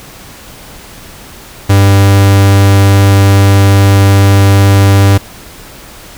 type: tone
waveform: 45% pulse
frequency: 98.8 Hz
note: G2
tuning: 14 cents sharp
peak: -3 dBFS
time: 1.69-5.18 s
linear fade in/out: 10 ms
effects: pink hiss -32 dBFS RMS until 6.17 s